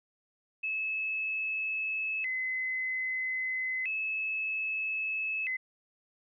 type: tone with vibrato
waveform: sine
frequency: 2300 Hz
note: D7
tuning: 37 cents flat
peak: -30 dBFS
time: 0.63-5.57 s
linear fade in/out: 10 ms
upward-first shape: square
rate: 0.31 Hz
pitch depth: 210 cents each way
effects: none